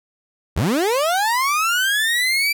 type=linear sweep; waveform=30% pulse; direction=up; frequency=55.2 to 2348 Hz; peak=-14 dBFS; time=0.56-2.53 s; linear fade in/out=10 ms; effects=none